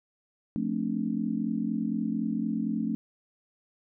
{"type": "chord", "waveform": "sine", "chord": "D minor seventh", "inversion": "first", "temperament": "just", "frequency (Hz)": [176.2, 220.2, 264.3, 293.7], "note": ["F3", "A3", "C4", "D4"], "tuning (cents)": [16, 2, 18, 0], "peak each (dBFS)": [-35, -29, -34, -34], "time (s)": [0.56, 2.95], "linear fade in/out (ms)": 0, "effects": []}